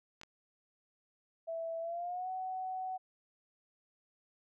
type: clicks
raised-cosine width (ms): 0.2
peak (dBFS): -32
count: 2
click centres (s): 0.214 / 0.234
type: tone with pitch glide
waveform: sine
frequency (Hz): 659.3 to 748.6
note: E5 to F#5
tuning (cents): 0 to +20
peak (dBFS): -36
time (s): 1.47-2.98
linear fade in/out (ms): 20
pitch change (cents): +220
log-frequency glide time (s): 1.8-2.3
effects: none